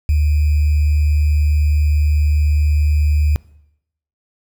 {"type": "tone with sample-and-hold", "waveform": "sine", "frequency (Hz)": 74.7, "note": "D2", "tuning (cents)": 30, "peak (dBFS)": -11, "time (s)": [0.09, 3.36], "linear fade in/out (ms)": 0, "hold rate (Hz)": 2450, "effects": ["noise-tail reverb RT60 0.8 s tail -22 dB re dry"]}